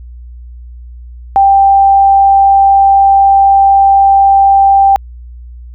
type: tone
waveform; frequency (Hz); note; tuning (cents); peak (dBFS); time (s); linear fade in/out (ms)
sine; 787; G5; +7; -3; 1.36-4.96; 0
effects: added 60 Hz sine -27 dBFS peak until 5.74 s

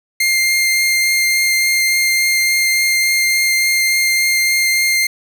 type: tone with vibrato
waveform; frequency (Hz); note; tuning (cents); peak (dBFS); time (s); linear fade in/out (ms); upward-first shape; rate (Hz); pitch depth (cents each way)
sawtooth; 2109; C7; +13; -9; 0.2-5.07; 5; triangle; 3.5; 8
effects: none

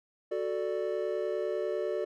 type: chord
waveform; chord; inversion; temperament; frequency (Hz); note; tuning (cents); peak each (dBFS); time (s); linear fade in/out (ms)
triangle; D major; first; equal; 370 / 440 / 587.3; F#4 / A4 / D5; 0 / 0 / 0; -32; 0.31-2.05; 10
effects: none

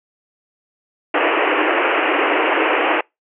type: band-pass noise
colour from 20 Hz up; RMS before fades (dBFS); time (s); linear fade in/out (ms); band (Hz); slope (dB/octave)
pink; -17; 1.14-3.01; 5; 290 to 2900; 96
effects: noise-tail reverb RT60 0.2 s tail -26 dB re dry

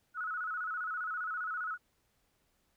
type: tone with vibrato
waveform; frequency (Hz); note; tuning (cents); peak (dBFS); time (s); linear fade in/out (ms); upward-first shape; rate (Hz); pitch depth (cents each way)
sine; 1372; F6; -31; -34; 0.14-1.78; 50; square; 15; 100
effects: pink hiss -75 dBFS RMS until 2.76 s

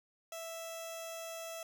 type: tone with notch filter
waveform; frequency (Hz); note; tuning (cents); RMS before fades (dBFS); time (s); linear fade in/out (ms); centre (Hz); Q
15% pulse; 659.3; E5; 0; -44; 0.32-1.63; 2; 1700; 0.78
effects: none

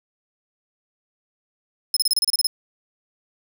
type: tone bursts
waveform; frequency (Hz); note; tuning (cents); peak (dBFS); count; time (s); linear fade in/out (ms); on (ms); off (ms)
sawtooth; 5150; E8; -41; -14; 10; 1.94-2.47; 2; 26; 30
effects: none

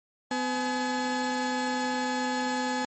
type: tone pair together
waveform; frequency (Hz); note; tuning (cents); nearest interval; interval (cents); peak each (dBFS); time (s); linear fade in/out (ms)
30% pulse; 252.8 / 850.3; B3 / G#5; +41 / +41; octave + major sixth; 2100; -27; 0.31-2.85; 2
effects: MP3 32 kbps

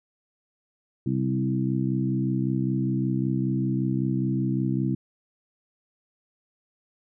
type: harmonic tone with a mistuned harmonic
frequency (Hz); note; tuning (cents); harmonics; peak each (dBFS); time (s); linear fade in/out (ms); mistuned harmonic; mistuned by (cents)
65.2; C2; -5; 2 / 3 / 4 / 5; -26 / -28 / -29 / -30; 1.06-4.95; 5; 2; +18
effects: none

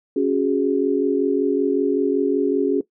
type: chord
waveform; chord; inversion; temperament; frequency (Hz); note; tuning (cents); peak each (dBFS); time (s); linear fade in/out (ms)
sine; C# suspended fourth; none; equal; 277.2 / 370 / 415.3; C#4 / F#4 / G#4; 0 / 0 / 0; -20 / -21 / -21; 0.16-2.81; 5
effects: noise-tail reverb RT60 0.1 s tail -18 dB re dry

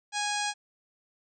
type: harmonic tone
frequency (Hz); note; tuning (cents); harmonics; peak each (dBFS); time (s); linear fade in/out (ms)
827; G#5; -8; 1 / 2 / 3 / 4 / 5 / 6 / 7 / 8 / 9 / 10; -32 / -35 / -37 / -38 / -39 / -40 / -40 / -41 / -42 / -42; 0.12-0.54; 50
effects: none

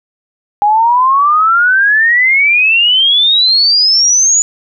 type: exponential sweep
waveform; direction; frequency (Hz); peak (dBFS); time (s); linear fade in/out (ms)
sine; up; 813 to 6960; -6; 0.62-4.42; 0
effects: none

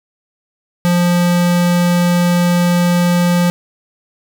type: tone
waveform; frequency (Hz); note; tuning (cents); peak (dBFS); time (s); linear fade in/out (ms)
square; 175.4; F3; +8; -11; 0.85-3.5; 0
effects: none

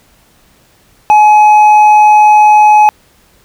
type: tone with hard clipping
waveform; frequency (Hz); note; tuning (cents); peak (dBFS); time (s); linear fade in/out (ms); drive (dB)
sine; 846; G#5; +32; -3; 1.1-2.89; 0; 4
effects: pink hiss -48 dBFS RMS until 3.44 s

